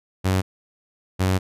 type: tone pair in turn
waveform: sawtooth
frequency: 94.2 / 93.66 Hz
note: F#2 / F#2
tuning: +32 / +22 cents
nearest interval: unison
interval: 10 cents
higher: first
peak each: -14 dBFS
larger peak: neither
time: 0.24-0.42 / 1.19-1.39 s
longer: second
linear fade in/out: 20 ms
effects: resampled to 32000 Hz